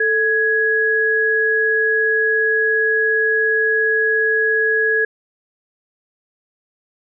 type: tone pair together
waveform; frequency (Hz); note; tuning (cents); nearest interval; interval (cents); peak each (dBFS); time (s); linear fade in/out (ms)
sine; 441.4 / 1668.9; A4 / G#6; +5 / +8; octave + major seventh; 2303; -19 / -15; 0-5.05; 5
effects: none